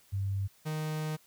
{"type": "tone pair in turn", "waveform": ["sine", "45% pulse"], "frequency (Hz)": [98.1, 154.96], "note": ["G2", "D#3"], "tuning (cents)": [2, -7], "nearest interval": "minor sixth", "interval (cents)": 791, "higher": "second", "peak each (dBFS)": [-29, -32], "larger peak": "first", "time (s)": [[0.12, 0.48], [0.65, 1.17]], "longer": "second", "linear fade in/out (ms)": 20, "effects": ["white hiss -63 dBFS RMS until 1.26 s"]}